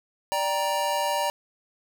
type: chord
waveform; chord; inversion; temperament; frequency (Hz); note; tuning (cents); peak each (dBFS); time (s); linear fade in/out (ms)
square; G minor; second; just; 588 / 784 / 940.8; D5 / G5 / Bb5; +2 / 0 / +16; -29 / -32 / -27; 0.32-1.3; 0
effects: none